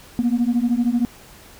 sine beating tone pair, 233.1 / 246.1 Hz, A#3 / B3, 0 / -6 cents, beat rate 13 Hz, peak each -18 / -18 dBFS, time 0.19-1.05 s, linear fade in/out 0 ms, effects tanh soft clip ceiling -12 dBFS + pink hiss -45 dBFS RMS until 1.59 s

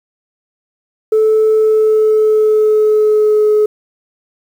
sine tone with pitch glide, 435.8 to 424.6 Hz, A4 to G#4, -17 to +38 cents, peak -6 dBFS, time 1.12-3.66 s, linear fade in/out 5 ms, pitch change -45 cents, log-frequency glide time 1.54-3.51 s, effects tanh soft clip ceiling -5 dBFS + 7-bit

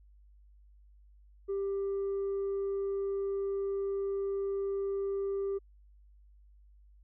sine tone with tanh clipping, 394.4 Hz, G4, 11 cents sharp, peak -31 dBFS, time 1.48-5.59 s, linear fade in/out 20 ms, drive 1 dB, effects added 50 Hz sine -56 dBFS peak until 7.03 s

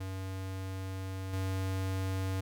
square tone with level steps, 95 Hz, F#2, 46 cents sharp, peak -37 / -32 dBFS, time 0-2.41 s, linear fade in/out 10 ms, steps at 1.33 s, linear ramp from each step 5 ms, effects none

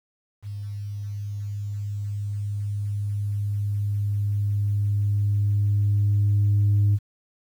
sine tone with level ramp, 102.3 Hz, G#2, 26 cents flat, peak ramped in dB -30 to -14 dBFS, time 0.42-6.99 s, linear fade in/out 50 ms, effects tanh soft clip ceiling -14 dBFS + 9-bit

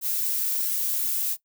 violet noise, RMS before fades -26 dBFS, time 0.01-1.37 s, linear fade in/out 50 ms, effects noise-tail reverb RT60 0.1 s tail -18 dB re dry

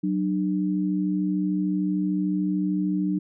sine tone pair together, 187 / 300.4 Hz, F#3 / D4, +19 / +39 cents, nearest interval minor sixth, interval 820 cents, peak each -24 / -25 dBFS, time 0.03-3.19 s, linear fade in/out 10 ms, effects none

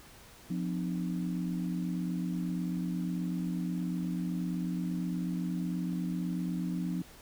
sine tone cluster, 176.8 / 255.2 / 303.4 Hz, F3 / C4 / D#4, +22 / -43 / -44 cents, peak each -32 / -38 / -39 dBFS, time 0.5-7.02 s, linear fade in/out 5 ms, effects pink hiss -54 dBFS RMS until 7.21 s

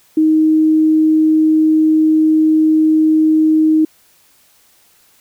sine tone, 313.3 Hz, D#4, 12 cents sharp, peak -8 dBFS, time 0.17-3.85 s, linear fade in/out 5 ms, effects white hiss -52 dBFS RMS until 5.2 s

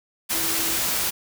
sine tone in noise, 329.6 Hz, E4, in tune, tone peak -34 dBFS, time 0.33-0.77 s, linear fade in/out 20 ms, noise white, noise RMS -24 dBFS, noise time 0.29-1.11 s, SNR -13 dB, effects none

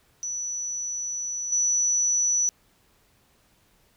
sine tone with level steps, 5930 Hz, F#8, 3 cents sharp, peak -28 / -20 dBFS, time 0.23-2.49 s, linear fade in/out 0 ms, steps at 1.52 s, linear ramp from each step 5 ms, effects pink hiss -63 dBFS RMS until 3.96 s

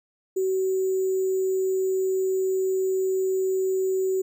sine tone with sample-and-hold, 378 Hz, F#4, 37 cents sharp, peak -21 dBFS, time 0.36-4.22 s, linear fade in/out 10 ms, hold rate 7350 Hz, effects none

